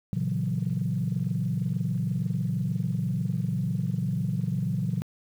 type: chord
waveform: sine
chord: F# dominant seventh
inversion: first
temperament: equal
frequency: 116.54 / 138.59 / 164.81 / 185 Hz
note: A#2 / C#3 / E3 / F#3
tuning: 0 / 0 / 0 / 0 cents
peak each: -30 dBFS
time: 0.13-5.02 s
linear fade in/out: 0 ms
effects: tanh soft clip ceiling -17 dBFS + 9-bit